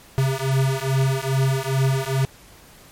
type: beating tone pair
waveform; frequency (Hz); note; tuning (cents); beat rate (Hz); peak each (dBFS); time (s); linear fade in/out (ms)
square; 132.6 / 135; C3 / C#3; +23 / -45; 2.4; -22; 0.18-2.25; 0
effects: pink hiss -48 dBFS RMS until 2.91 s + MP3 64 kbps